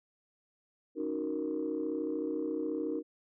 sine chord, D# minor seventh, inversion third, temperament equal, 277.2 / 311.1 / 370 / 466.2 Hz, C#4 / D#4 / F#4 / A#4, 0 / 0 / 0 / 0 cents, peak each -39 / -34 / -39 / -36 dBFS, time 0.95-3.03 s, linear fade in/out 50 ms, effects tanh soft clip ceiling -24 dBFS

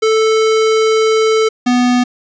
square tone pair in turn, 440 / 246.9 Hz, A4 / B3, 0 / 0 cents, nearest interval minor seventh, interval 1000 cents, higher first, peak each -10 / -10 dBFS, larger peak neither, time 0.02-1.49 / 1.66-2.04 s, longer first, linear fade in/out 10 ms, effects resampled to 16000 Hz + 8-bit

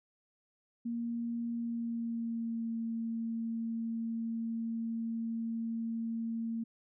sine tone with pitch glide, 234.2 to 228.1 Hz, A#3 to A#3, +8 to -37 cents, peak -33 dBFS, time 0.85-6.64 s, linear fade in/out 10 ms, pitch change -45 cents, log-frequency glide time 1.52-2.75 s, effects none

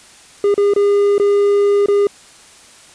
triangle tone with dropouts, 405.6 Hz, G#4, 41 cents flat, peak -8 dBFS, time 0.44-2.07 s, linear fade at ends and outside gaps 2 ms, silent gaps 0.542-0.578 / 0.737-0.762 / 1.181-1.198 / 1.86-1.884 s, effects white hiss -43 dBFS RMS until 2.94 s + resampled to 22050 Hz

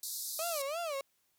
white band-pass noise, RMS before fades -40 dBFS, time 0.03-0.62 s, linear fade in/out 2 ms, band 3800 to 15000 Hz, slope 96 dB/octave
35% pulse tone with vibrato, 614 Hz, D#5, 23 cents flat, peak -33 dBFS, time 0.39-1.01 s, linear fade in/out 2 ms, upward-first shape sine, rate 3 Hz, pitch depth 210 cents each way
effects white hiss -75 dBFS RMS until 1.38 s

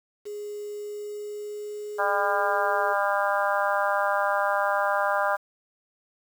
sine tone with pitch glide, 414.8 to 418.7 Hz, G#4 to G#4, -2 to +14 cents, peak -32 dBFS, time 0.25-2.94 s, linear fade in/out 20 ms, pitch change +16 cents, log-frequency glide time 0.67-2.12 s
harmonic tone, 200.7 Hz, G3, 41 cents sharp, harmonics 3 / 4 / 5 / 6 / 7 / 8, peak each -27 / -28 / -29 / -30 / -30 / -31 dBFS, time 1.98-5.37 s, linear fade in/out 20 ms
effects 8-bit

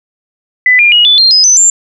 sine tone with pitch steps, 2000 / 2406 / 2895 / 3482 / 4189 / 5040 / 6063 / 7294 Hz, B6 / D7 / F#7 / A7 / C8 / D#8 / F#8 / A#8, +21 / +41 / -38 / -19 / +1 / +21 / +41 / -39 cents, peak -3 dBFS, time 0.66-1.7 s, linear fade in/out 2 ms, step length 130 ms, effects none

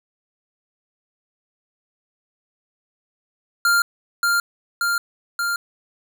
square tone with echo, 1397 Hz, F6, in tune, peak -15 dBFS, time 3.65-3.82 s, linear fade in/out 2 ms, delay 580 ms, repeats 3, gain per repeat -2 dB, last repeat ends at 5.56 s, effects none

